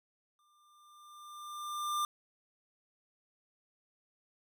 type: tone with exponential growth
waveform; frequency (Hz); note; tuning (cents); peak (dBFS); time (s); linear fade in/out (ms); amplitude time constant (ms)
square; 1194; D6; +28; -30; 0.39-2.05; 1; 360
effects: none